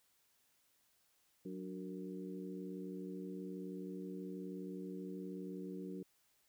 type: harmonic tone with a mistuned harmonic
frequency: 92.5 Hz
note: F#2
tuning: in tune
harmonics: 2 / 3 / 4 / 5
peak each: -46 / -48 / -49 / -53 dBFS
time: 1.45-6.03 s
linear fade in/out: 5 ms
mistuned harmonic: 3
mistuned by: +83 cents
effects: white hiss -75 dBFS RMS until 6.48 s